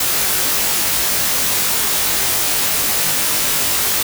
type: noise with comb filter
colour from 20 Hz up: white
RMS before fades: -17 dBFS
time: 0-4.03 s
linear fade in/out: 5 ms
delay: 20 ms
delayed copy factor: +1
effects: none